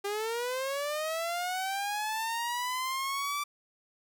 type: linear sweep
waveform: sawtooth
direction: up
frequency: 397.3 to 1171 Hz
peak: -27 dBFS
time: 0.04-3.44 s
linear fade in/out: 10 ms
effects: 11-bit